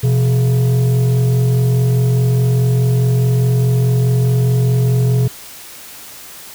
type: tone with frequency modulation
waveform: sine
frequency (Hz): 125.1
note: B2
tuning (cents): +23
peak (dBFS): -8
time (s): 0.03-5.28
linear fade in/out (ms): 10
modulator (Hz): 295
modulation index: 0.45
effects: tanh soft clip ceiling -9 dBFS + white hiss -35 dBFS RMS until 6.54 s